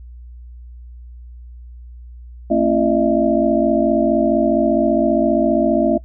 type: tone cluster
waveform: sine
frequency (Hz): 226.9 / 271.4 / 335.6 / 611 / 666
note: A#3 / C#4 / E4 / D#5 / E5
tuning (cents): -47 / -36 / +31 / -32 / +18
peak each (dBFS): -19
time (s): 2.5-5.98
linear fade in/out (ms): 10
effects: noise-tail reverb RT60 0.1 s tail -21 dB re dry + added 60 Hz sine -34 dBFS peak until 6.04 s